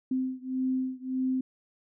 sine beating tone pair, 258.4 / 260.1 Hz, C4 / C4, -21 / -10 cents, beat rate 1.7 Hz, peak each -30 / -31 dBFS, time 0.11-1.41 s, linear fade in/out 5 ms, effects none

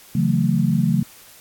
sine chord, F# minor seventh, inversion second, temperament equal with one note detuned, 138.59 / 164.81 / 185 / 222.8 Hz, C#3 / E3 / F#3 / A3, 0 / 0 / 0 / +22 cents, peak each -21 dBFS, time 0.15-1.03 s, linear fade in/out 5 ms, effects white hiss -46 dBFS RMS until 1.4 s + AAC 64 kbps

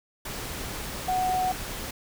sine tone in noise, 740 Hz, F#5, in tune, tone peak -23 dBFS, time 1.08-1.52 s, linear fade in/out 5 ms, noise pink, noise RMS -35 dBFS, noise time 0.25-1.91 s, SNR +9 dB, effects none

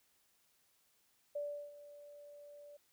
sine tone with ADSR envelope, 582 Hz, D5, 16 cents flat, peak -36 dBFS, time 1.35-2.77 s, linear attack 9 ms, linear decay 350 ms, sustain -16 dB, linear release 7 ms, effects white hiss -74 dBFS RMS until 2.92 s

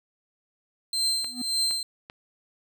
35% pulse tone with tremolo, 4127 Hz, C8, 25 cents flat, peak -20 dBFS, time 0.93-1.83 s, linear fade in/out 2 ms, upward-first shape triangle, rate 1.8 Hz, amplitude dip 90%
triangle tone with exponential growth, 248.5 Hz, B3, 11 cents sharp, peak -26 dBFS, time 1.22-1.42 s, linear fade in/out 5 ms, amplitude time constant 42 ms
clicks, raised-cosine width 0.3 ms, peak -24 dBFS, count 3, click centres 1.245 / 1.71 / 2.099 s
effects none

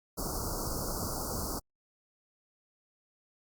pink band-stop noise, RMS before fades -35 dBFS, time 0.17-1.6 s, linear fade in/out 20 ms, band 1400 to 4500 Hz, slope 96 dB/octave, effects Opus 48 kbps

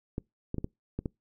clicks, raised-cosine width 3 ms, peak -19 dBFS, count 6, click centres 0.181 / 0.544 / 0.583 / 0.644 / 0.99 / 1.058 s, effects noise-tail reverb RT60 0.2 s tail -26 dB re dry

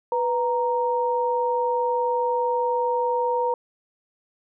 sine tone pair together, 493.9 / 932.4 Hz, B4 / A#5, 0 / 0 cents, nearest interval major seventh, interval 1100 cents, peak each -23 dBFS, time 0.12-3.54 s, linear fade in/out 2 ms, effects none

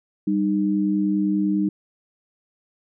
sine tone pair together, 196.3 / 306.3 Hz, G3 / D#4, +3 / -27 cents, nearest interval minor sixth, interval 770 cents, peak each -21 dBFS, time 0.27-1.69 s, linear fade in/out 5 ms, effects none

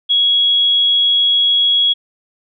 sine tone, 3329 Hz, G#7, 3 cents sharp, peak -10 dBFS, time 0.09-1.94 s, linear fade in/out 20 ms, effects none

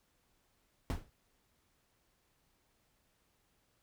brown noise with exponential decay, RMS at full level -29 dBFS, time 0.9-1.1 s, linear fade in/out 1 ms, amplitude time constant 42 ms, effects pink hiss -75 dBFS RMS until 3.82 s

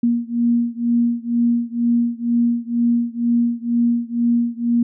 sine beating tone pair, 235.7 / 237.8 Hz, A#3 / A#3, +19 / +35 cents, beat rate 2.1 Hz, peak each -18 / -19 dBFS, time 0.03-4.83 s, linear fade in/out 5 ms, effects none

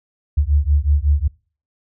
sine beating tone pair, 70.3 / 75.7 Hz, C#2 / D#2, +25 / -47 cents, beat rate 5.4 Hz, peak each -16 dBFS, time 0.37-1.28 s, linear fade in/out 10 ms, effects noise-tail reverb RT60 0.4 s tail -24 dB re dry

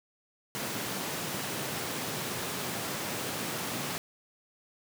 pink high-pass noise, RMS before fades -35 dBFS, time 0.55-3.98 s, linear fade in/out 0 ms, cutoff 120 Hz, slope 24 dB/octave, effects none

